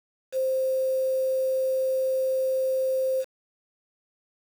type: tone with quantisation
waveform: sine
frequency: 524 Hz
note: C5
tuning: 2 cents sharp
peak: -22 dBFS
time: 0.32-3.25 s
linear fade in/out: 50 ms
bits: 7
effects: none